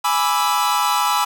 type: chord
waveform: 45% pulse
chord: E dominant seventh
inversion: first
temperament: equal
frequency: 830.6 / 987.8 / 1174.7 / 1318.5 Hz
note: G#5 / B5 / D6 / E6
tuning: 0 / 0 / 0 / 0 cents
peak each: -22 / -20 / -24 / -22 dBFS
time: 0.04-1.25 s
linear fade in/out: 10 ms
effects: none